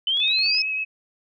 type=exponential sweep; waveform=sine; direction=up; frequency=3010 to 5274 Hz; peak=-19 dBFS; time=0.07-0.62 s; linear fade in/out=2 ms
type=clicks; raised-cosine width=0.2 ms; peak=-26 dBFS; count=8; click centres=0.172 / 0.202 / 0.28 / 0.313 / 0.389 / 0.461 / 0.547 / 0.584 s
type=tone with vibrato; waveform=sine; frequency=2561 Hz; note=D#7; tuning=49 cents sharp; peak=-23 dBFS; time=0.2-0.85 s; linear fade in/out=20 ms; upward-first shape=triangle; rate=8.7 Hz; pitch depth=22 cents each way
effects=none